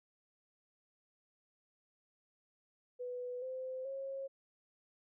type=tone with pitch steps; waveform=sine; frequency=495 / 517 / 542 Hz; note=B4 / C5 / C#5; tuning=+4 / -21 / -39 cents; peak=-39 dBFS; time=2.99-4.28 s; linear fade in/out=20 ms; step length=430 ms; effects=none